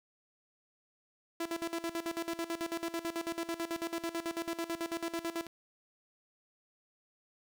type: tone with tremolo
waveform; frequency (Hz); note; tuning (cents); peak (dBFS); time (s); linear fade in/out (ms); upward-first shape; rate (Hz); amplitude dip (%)
sawtooth; 334.6; E4; +26; -29; 1.4-5.47; 5; square; 9.1; 80
effects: none